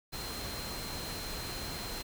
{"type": "tone in noise", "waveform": "sine", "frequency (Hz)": 4143, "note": "C8", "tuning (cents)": -18, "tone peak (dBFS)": -44, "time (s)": [0.12, 2.03], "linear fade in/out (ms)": 20, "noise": "pink", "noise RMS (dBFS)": -40, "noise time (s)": [0.12, 2.03], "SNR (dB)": -7, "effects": []}